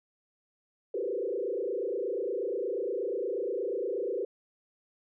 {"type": "tone with frequency modulation", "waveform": "sine", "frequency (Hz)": 437.5, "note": "A4", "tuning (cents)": -10, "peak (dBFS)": -29, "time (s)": [0.94, 4.25], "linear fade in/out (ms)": 5, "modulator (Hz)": 28.4, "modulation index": 2.7, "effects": []}